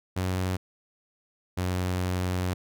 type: tone pair in turn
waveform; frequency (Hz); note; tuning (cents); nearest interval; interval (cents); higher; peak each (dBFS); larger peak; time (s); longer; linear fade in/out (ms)
sawtooth; 92.5 / 91.12; F#2 / F#2; 0 / -26; unison; 26; first; -22; neither; 0.16-0.57 / 1.57-2.54; second; 10
effects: none